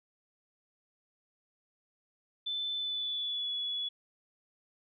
sine tone with pitch glide, 3520 to 3398 Hz, A7 to G#7, 0 to +39 cents, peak -32 dBFS, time 2.46-3.89 s, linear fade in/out 10 ms, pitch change -61 cents, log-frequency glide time 2.76-3.52 s, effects none

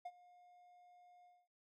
triangle tone with ADSR envelope, 713 Hz, F5, 36 cents sharp, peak -40 dBFS, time 0.05-1.48 s, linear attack 8 ms, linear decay 48 ms, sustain -20 dB, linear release 230 ms, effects none

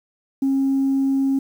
sine tone, 270.8 Hz, C#4, 40 cents flat, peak -15 dBFS, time 0.42-1.39 s, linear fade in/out 5 ms, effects tanh soft clip ceiling -13 dBFS + 8-bit

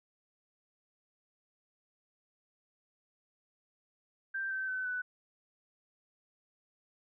sine tone with pitch steps, 1572 / 1545 / 1518.5 / 1492.4 Hz, G6 / G6 / F#6 / F#6, +4 / -26 / +44 / +14 cents, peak -33 dBFS, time 4.34-5.02 s, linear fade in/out 10 ms, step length 170 ms, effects none

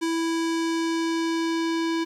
square tone with low-pass filter sweep, 329.6 Hz, E4, in tune, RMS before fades -25 dBFS, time 0.01-2.05 s, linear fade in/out 20 ms, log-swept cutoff 8000 to 4800 Hz, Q 1.1, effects 9-bit

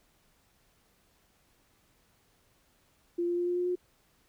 sine tone with pitch steps, 345.9 / 348.5 / 351.1 / 353.8 / 356.4 / 359.1 Hz, F4 / F4 / F4 / F4 / F4 / F4, -17 / -4 / +9 / +23 / +35 / +48 cents, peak -27 dBFS, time 3.18-3.756 s, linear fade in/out 10 ms, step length 96 ms, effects pink hiss -68 dBFS RMS until 4.28 s

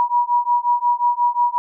sine beating tone pair, 962 / 967.6 Hz, B5 / B5, -46 / -36 cents, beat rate 5.6 Hz, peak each -18 dBFS, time 0-1.58 s, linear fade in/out 0 ms, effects none

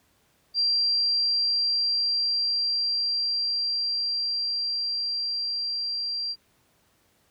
sine tone with level ramp, 4734 Hz, D8, 13 cents sharp, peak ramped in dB -20 to -27 dBFS, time 0.54-6.36 s, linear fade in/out 50 ms, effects pink hiss -65 dBFS RMS until 7.3 s + high-pass 60 Hz 12 dB/octave

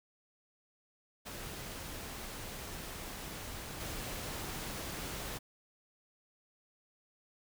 pink noise with level steps, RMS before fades -44 / -41 dBFS, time 1.25-5.39 s, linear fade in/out 20 ms, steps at 3.8 s, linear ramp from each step 5 ms, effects none

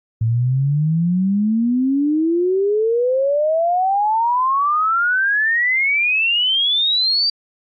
sine exponential sweep, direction up, 110 to 4699 Hz, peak -14 dBFS, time 0.21-7.3 s, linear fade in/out 5 ms, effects AAC 64 kbps

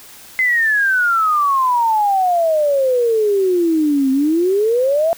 sine exponential two-way sweep, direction down then up, 2068 to 261.6 to 683 Hz, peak -12 dBFS, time 0.39-5.13 s, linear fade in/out 0 ms, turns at 4.11 s, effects white hiss -40 dBFS RMS until 5.17 s

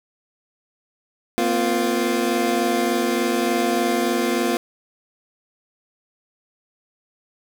25% pulse chord, Bb suspended second, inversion none, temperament equal with one note detuned, 233.1 / 256.5 / 349.2 Hz, Bb3 / C4 / F4, 0 / -34 / 0 cents, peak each -20 / -21 / -18 dBFS, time 1.38-4.57 s, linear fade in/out 0 ms, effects none

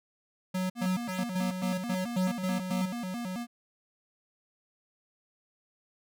square tone bursts, 185 Hz, F#3, in tune, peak -29 dBFS, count 9, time 0.54-2.86 s, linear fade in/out 10 ms, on 160 ms, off 110 ms
square tone with vibrato, 209.7 Hz, G#3, 17 cents sharp, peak -34 dBFS, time 0.75-3.47 s, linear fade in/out 50 ms, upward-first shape square, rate 4.6 Hz, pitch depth 220 cents each way
effects none

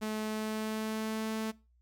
sawtooth tone with pitch glide, 215.9 to 219.9 Hz, A3 to A3, -33 to -1 cents, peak -29 dBFS, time 0.01-1.52 s, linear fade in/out 20 ms, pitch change +32 cents, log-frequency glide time 0.22-1.3 s, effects noise-tail reverb RT60 0.3 s tail -22 dB re dry + added 60 Hz sine -64 dBFS peak until 1.81 s

